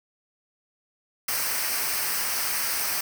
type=noise with comb filter; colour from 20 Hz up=white; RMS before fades=-27 dBFS; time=1.28-3.01 s; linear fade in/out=5 ms; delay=0.28 ms; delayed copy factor=-0.6; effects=none